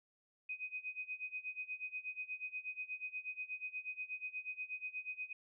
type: tone with tremolo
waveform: sine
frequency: 2506 Hz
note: D#7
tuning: 12 cents sharp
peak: -38 dBFS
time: 0.49-5.33 s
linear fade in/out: 5 ms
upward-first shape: sine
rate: 8.3 Hz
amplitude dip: 90%
effects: none